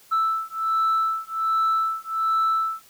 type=beating tone pair; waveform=sine; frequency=1318.5 / 1319.8 Hz; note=E6 / E6; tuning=0 / +2 cents; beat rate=1.3 Hz; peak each=-22 dBFS; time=0.11-2.82 s; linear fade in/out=20 ms; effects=tanh soft clip ceiling -16 dBFS + white hiss -53 dBFS RMS until 2.89 s